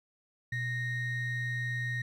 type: ring-modulated tone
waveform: triangle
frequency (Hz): 987.8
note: B5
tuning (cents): 0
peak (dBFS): -26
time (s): 0.52-2.02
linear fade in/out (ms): 5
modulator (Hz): 866
effects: none